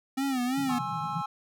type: tone with vibrato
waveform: square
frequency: 260 Hz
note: C4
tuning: 11 cents flat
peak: -27 dBFS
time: 0.17-0.79 s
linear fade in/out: 10 ms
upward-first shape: sine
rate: 2.9 Hz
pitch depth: 110 cents each way
type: band-pass noise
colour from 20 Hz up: white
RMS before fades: -39 dBFS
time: 0.57-1.22 s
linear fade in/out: 5 ms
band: 130 to 180 Hz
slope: 48 dB/octave
type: chord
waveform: triangle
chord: Ab augmented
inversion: none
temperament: equal with one note detuned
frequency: 830.6 / 1069.7 / 1318.5 Hz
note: Ab5 / C6 / E6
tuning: 0 / +38 / 0 cents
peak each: -32 / -35 / -33 dBFS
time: 0.69-1.26 s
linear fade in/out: 5 ms
effects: none